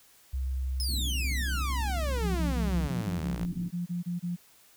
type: tone with pitch glide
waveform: sine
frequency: 65.41 to 65.03 Hz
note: C2 to C2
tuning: 0 to -10 cents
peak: -28 dBFS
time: 0.33-2.88 s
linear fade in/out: 10 ms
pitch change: -10 cents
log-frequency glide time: 0.53-2.37 s
type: exponential sweep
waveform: sawtooth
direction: down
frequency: 5300 to 52 Hz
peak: -29 dBFS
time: 0.8-3.45 s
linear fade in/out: 0 ms
type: low-pass noise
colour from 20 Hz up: white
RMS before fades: -42 dBFS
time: 0.88-3.71 s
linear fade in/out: 20 ms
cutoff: 300 Hz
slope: 48 dB/octave
type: tone bursts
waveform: sine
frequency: 175 Hz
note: F3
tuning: 4 cents sharp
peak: -29 dBFS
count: 13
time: 2.22-4.364 s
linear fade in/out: 20 ms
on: 140 ms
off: 27 ms
effects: white hiss -59 dBFS RMS until 4.76 s